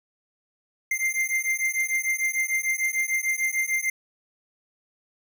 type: beating tone pair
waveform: square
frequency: 2093 / 2099.7 Hz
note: C7 / C7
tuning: 0 / +6 cents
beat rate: 6.7 Hz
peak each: -27 dBFS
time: 0.91-3.9 s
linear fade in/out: 5 ms
effects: none